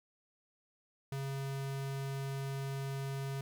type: tone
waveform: square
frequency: 136.7 Hz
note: C#3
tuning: 24 cents flat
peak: -37 dBFS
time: 1.12-3.41 s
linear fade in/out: 2 ms
effects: 12-bit